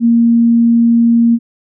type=tone; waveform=sine; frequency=233.1 Hz; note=A#3; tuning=in tune; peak=-6 dBFS; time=0-1.39 s; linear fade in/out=50 ms; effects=none